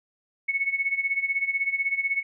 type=tone with tremolo; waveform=sine; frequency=2207 Hz; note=C#7; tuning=8 cents flat; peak=-20 dBFS; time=0.48-2.23 s; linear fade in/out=10 ms; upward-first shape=sine; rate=16 Hz; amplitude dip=80%; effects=none